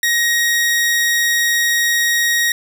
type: tone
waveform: sawtooth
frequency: 1883 Hz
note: A#6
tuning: 17 cents sharp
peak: -10 dBFS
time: 0.03-2.52 s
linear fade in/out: 2 ms
effects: none